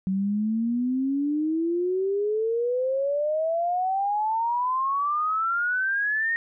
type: exponential sweep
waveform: sine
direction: up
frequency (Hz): 187.3 to 1864.7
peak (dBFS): -22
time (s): 0.07-6.36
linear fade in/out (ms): 0
effects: none